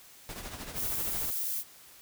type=noise with tremolo; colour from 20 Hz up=pink; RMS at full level=-39 dBFS; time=0.29-1.3 s; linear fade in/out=0 ms; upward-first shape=triangle; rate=13 Hz; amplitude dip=65%
type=noise; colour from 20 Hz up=violet; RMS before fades=-33 dBFS; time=0.74-1.64 s; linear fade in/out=50 ms
effects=white hiss -54 dBFS RMS until 2.01 s